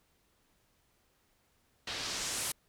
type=noise with low-pass filter sweep; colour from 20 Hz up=white; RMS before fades=-37 dBFS; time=1.87-2.52 s; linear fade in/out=5 ms; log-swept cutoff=3700 to 11000 Hz; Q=1.4; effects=pink hiss -72 dBFS RMS until 2.68 s